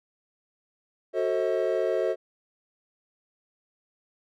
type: chord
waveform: triangle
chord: F# diminished seventh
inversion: none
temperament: just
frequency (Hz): 370 / 444 / 532.8 / 639.4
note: F#4 / A4 / C5 / Eb5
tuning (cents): 0 / +16 / +31 / +47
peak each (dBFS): -27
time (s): 1.13-2.16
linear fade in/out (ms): 50
effects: none